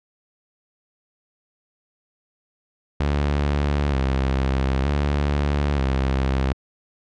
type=tone with vibrato; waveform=sawtooth; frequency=69.3 Hz; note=C#2; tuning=in tune; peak=-15 dBFS; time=3-6.53 s; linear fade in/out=5 ms; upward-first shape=square; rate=0.54 Hz; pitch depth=71 cents each way; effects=low-pass 4000 Hz 12 dB/octave